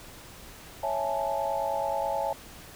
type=chord; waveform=sine; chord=A major seventh; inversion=first; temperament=equal; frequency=554.4 / 659.3 / 830.6 / 880 Hz; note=C#5 / E5 / G#5 / A5; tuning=0 / 0 / 0 / 0 cents; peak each=-32 dBFS; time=0.83-2.33 s; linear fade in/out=5 ms; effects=pink hiss -47 dBFS RMS until 2.75 s